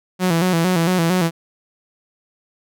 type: tone with vibrato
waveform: sawtooth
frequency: 174.61 Hz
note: F3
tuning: in tune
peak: -11 dBFS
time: 0.19-1.31 s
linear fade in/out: 50 ms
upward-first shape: square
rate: 4.4 Hz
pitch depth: 87 cents each way
effects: none